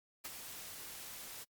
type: noise with ADSR envelope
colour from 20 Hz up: white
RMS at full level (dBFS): -42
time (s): 0.24-1.45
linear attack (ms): 14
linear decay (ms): 26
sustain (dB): -6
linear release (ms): 27
effects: noise-tail reverb RT60 0.1 s tail -26 dB re dry + Opus 48 kbps